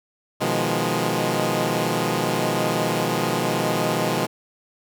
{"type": "chord", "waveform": "10% pulse", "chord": "F half-diminished seventh", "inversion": "second", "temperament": "equal", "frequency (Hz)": [123.47, 155.56, 174.61, 207.7], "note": ["Cb3", "Eb3", "F3", "Ab3"], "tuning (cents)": [0, 0, 0, 0], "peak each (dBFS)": -18, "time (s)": [0.4, 4.27], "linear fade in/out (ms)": 20, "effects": []}